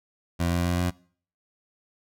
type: tone with pitch steps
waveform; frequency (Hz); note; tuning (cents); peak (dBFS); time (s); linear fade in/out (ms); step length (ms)
20% pulse; 86 / 86.9 / 87.81 / 88.72; F2 / F2 / F2 / F2; -26 / -8 / +10 / +28; -18; 0.39-0.91; 20; 130
effects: noise-tail reverb RT60 0.5 s tail -23 dB re dry